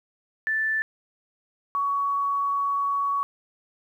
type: tone pair in turn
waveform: sine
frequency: 1760 / 1122.9 Hz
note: A6 / C#6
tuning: 0 / +22 cents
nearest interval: minor sixth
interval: 778 cents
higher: first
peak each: -22 dBFS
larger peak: neither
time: 0.47-0.82 / 1.75-3.23 s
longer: second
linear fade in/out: 0 ms
effects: 10-bit